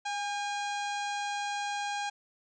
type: harmonic tone with a mistuned harmonic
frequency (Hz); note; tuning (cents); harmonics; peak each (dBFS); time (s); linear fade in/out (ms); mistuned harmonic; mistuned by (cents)
818; G#5; -26; 1 / 2 / 3 / 4 / 5 / 6 / 7 / 8 / 9 / 10; -33 / -39 / -42 / -44 / -45 / -52 / -50 / -49 / -53 / -56; 0.05-2.1; 10; 2; -36
effects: none